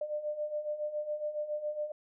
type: beating tone pair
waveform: sine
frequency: 595 / 602.2 Hz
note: D5 / D5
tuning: +22 / +43 cents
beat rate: 7.2 Hz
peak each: -39 / -34 dBFS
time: 0.01-1.92 s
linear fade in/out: 5 ms
effects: none